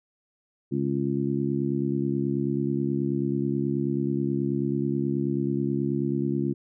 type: harmonic tone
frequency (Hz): 69.3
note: C#2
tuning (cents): 0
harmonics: 2 / 3 / 4 / 5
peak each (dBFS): -29 / -29 / -29 / -29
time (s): 0.71-6.54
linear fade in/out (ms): 20
effects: none